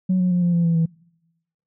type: tone with pitch steps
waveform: sine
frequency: 185 / 181.3 / 177.67 / 174.11 / 170.63 / 167.21 / 163.87 Hz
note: F#3 / F#3 / F3 / F3 / F3 / E3 / E3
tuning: 0 / -35 / +30 / -5 / -40 / +25 / -10 cents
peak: -14 dBFS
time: 0.09-0.86 s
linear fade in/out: 10 ms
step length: 110 ms
effects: noise-tail reverb RT60 0.9 s tail -26 dB re dry + tanh soft clip ceiling -13 dBFS